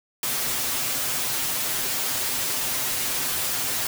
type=noise with comb filter; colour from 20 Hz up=white; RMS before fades=-26 dBFS; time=0.23-3.87 s; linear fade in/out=2 ms; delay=7.8 ms; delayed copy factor=+0.95; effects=none